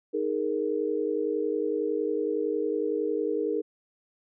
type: chord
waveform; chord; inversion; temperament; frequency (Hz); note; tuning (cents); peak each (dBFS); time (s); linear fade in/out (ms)
sine; D# suspended fourth; none; equal; 311.1 / 415.3 / 466.2; D#4 / G#4 / A#4; 0 / 0 / 0; -31 / -29 / -29; 0.13-3.62; 20
effects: none